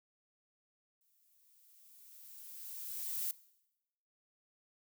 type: noise with exponential growth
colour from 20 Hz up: violet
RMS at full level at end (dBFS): -36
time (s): 1.01-3.31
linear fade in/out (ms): 1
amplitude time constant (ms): 500
effects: noise-tail reverb RT60 0.9 s tail -20 dB re dry